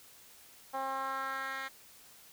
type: tone with band-pass filter sweep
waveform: 10% pulse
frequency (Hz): 267.7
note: C4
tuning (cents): +40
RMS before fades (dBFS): -37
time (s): 0.73-1.69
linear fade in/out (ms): 20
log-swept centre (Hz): 800 to 2200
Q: 2
effects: white hiss -57 dBFS RMS until 2.32 s